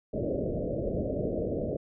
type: low-pass noise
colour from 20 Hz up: white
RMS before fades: -31 dBFS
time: 0.13-1.77 s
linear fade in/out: 10 ms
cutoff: 630 Hz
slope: 96 dB/octave
effects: none